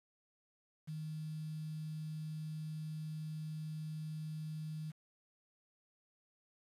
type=tone with quantisation; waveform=sine; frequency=155.56 Hz; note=D#3; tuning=in tune; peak=-40 dBFS; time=0.87-4.92 s; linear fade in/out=20 ms; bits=10; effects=resampled to 32000 Hz